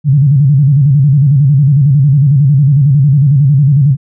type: tone with vibrato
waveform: sine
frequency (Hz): 140.3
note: C#3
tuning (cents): +21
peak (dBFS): -4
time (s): 0.04-3.97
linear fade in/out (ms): 50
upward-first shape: square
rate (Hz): 11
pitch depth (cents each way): 110
effects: none